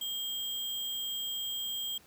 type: tone with sample-and-hold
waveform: sine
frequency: 3213 Hz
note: G7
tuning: 42 cents sharp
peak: -33 dBFS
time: 0.01-1.98 s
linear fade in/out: 5 ms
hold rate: 11025 Hz
effects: pink hiss -59 dBFS RMS until 2.06 s + high-pass 80 Hz 12 dB/octave